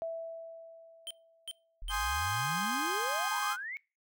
sine tone with exponential decay, 659 Hz, E5, 1 cent flat, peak -32 dBFS, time 0.02-1.82 s, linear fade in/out 0 ms, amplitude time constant 390 ms
square tone bursts, 3123 Hz, G7, 7 cents flat, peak -38 dBFS, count 3, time 1.07-1.918 s, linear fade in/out 0 ms, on 36 ms, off 370 ms
sine exponential sweep, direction up, 35.91 to 2266 Hz, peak -37 dBFS, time 1.82-3.77 s, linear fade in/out 0 ms
35% pulse chord, Ab major seventh, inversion none, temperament equal, 830.6 / 1046.5 / 1244.5 / 1568 Hz, Ab5 / C6 / Eb6 / G6, 0 / 0 / 0 / 0 cents, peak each -35 dBFS, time 1.89-3.57 s, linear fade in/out 50 ms
effects noise-tail reverb RT60 0.3 s tail -24 dB re dry

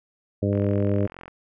harmonic tone, 100.8 Hz, G2, 49 cents sharp, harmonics 1 / 2 / 3 / 4 / 5 / 6, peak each -23 / -26 / -28 / -29 / -30 / -31 dBFS, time 0.42-1.07 s, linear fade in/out 10 ms
click train, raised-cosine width 0.5 ms, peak -25 dBFS, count 34, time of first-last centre 0.53-1.28 s, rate 44 Hz
effects none

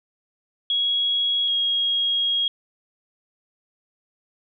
sine tone pair in turn, 3322 / 3280 Hz, G#7 / G#7, 0 / -22 cents, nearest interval unison, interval 22 cents, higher first, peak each -19 dBFS, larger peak neither, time 0.7-1.48 / 1.48-2.48 s, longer second, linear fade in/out 2 ms, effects none

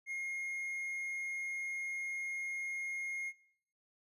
triangle tone, 2142 Hz, C7, 40 cents sharp, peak -35 dBFS, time 0.06-3.33 s, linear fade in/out 50 ms, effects noise-tail reverb RT60 0.7 s tail -20 dB re dry + resampled to 32000 Hz

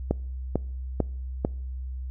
click train, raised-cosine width 2 ms, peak -9 dBFS, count 4, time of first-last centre 0.11-1.449 s, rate 2.24 Hz, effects noise-tail reverb RT60 0.6 s tail -26 dB re dry + added 64 Hz sine -31 dBFS peak until 2.1 s

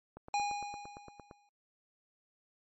click train, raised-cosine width 1 ms, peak -33 dBFS, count 11, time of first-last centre 0.17-1.312 s, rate 8.76 Hz
square tone with exponential decay, 819 Hz, G#5, 24 cents flat, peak -29 dBFS, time 0.34-1.49 s, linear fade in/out 1 ms, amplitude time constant 250 ms
effects MP3 32 kbps

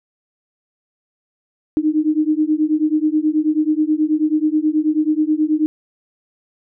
sine beating tone pair, 303.3 / 312.6 Hz, D#4 / D#4, -44 / +8 cents, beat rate 9.3 Hz, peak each -17 dBFS, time 1.77-5.66 s, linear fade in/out 0 ms, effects none

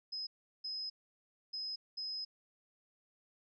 sine tone bursts at uneven times, 5080 Hz, D#8, 35 cents sharp, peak -38 dBFS, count 4, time 0.12-0.27 / 0.64-0.9 / 1.53-1.76 / 1.97-2.25 s, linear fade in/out 10 ms, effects none

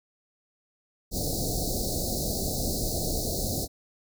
pink band-stop noise, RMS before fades -29 dBFS, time 1.11-3.68 s, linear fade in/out 50 ms, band 750 to 4000 Hz, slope 96 dB/octave, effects none

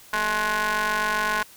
sawtooth ring-modulated tone, 207.7 Hz, G#3, in tune, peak -15 dBFS, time 0.13-1.43 s, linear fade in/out 5 ms, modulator 1270 Hz, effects white hiss -49 dBFS RMS until 1.56 s

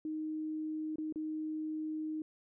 sine tone with dropouts, 311.1 Hz, D#4, in tune, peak -35 dBFS, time 0.05-2.22 s, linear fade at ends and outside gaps 2 ms, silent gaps 0.958-0.983 / 1.125-1.158 s, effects none

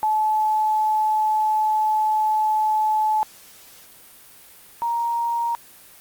sine tone pair in turn, 862 / 936 Hz, A5 / A#5, -36 / +7 cents, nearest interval minor second, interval 143 cents, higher second, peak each -17 / -20 dBFS, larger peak first, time 0.03-3.23 / 4.82-5.55 s, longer first, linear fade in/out 0 ms, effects white hiss -47 dBFS RMS until 6 s + Opus 32 kbps

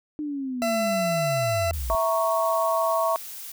sine linear sweep, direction down, 305.2 to 48.09 Hz, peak -27 dBFS, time 0.19-1.95 s, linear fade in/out 0 ms
40% pulse tone, 671 Hz, E5, 31 cents sharp, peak -22 dBFS, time 0.62-1.71 s, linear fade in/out 0 ms
blue noise, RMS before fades -38 dBFS, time 1.73-3.52 s, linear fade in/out 5 ms
sine chord, A# diminished, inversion second, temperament equal, 659.3 / 932.3 / 1108.7 Hz, E5 / A#5 / C#6, 0 / 0 / 0 cents, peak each -23 / -28 / -25 dBFS, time 1.9-3.16 s, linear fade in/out 0 ms
effects none

